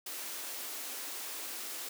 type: high-pass noise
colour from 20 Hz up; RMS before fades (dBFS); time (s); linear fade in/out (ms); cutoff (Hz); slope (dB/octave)
white; -41; 0.06-1.89; 5; 230; 96
effects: none